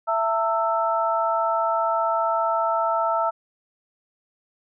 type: tone cluster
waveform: sine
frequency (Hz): 665 / 900 / 1321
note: E5 / A5 / E6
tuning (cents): +15 / +39 / +3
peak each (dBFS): -24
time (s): 0.07-3.31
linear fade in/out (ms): 20
effects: none